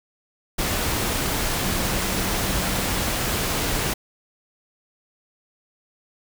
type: tone in noise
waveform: sine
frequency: 190 Hz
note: F#3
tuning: 46 cents sharp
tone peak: -32 dBFS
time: 1.64-3.01 s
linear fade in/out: 10 ms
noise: pink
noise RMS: -24 dBFS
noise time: 0.58-3.94 s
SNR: -11 dB
effects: none